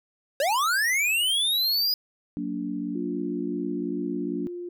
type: linear sweep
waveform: square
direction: up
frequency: 523 to 4978 Hz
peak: -22 dBFS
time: 0.4-1.94 s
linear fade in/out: 2 ms
type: chord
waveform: sine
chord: Gb augmented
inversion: none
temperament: just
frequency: 185 / 231.2 / 289.1 Hz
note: Gb3 / Bb3 / D4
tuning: 0 / -14 / -27 cents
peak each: -34 / -33 / -30 dBFS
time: 2.37-4.47 s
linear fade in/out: 0 ms
type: tone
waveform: sine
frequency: 351.6 Hz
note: F4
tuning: 12 cents sharp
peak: -32 dBFS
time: 2.95-4.69 s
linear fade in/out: 5 ms
effects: none